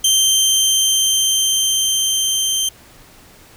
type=tone with level ramp; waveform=20% pulse; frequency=3136 Hz; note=G7; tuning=in tune; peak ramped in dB=-6 to -11 dBFS; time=0.04-2.69 s; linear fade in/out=5 ms; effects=pink hiss -45 dBFS RMS until 3.56 s